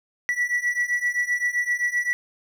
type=beating tone pair; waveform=triangle; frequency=1946 / 1953.7 Hz; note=B6 / B6; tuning=-26 / -19 cents; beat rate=7.7 Hz; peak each=-24 / -22 dBFS; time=0.29-2.13 s; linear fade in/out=0 ms; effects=none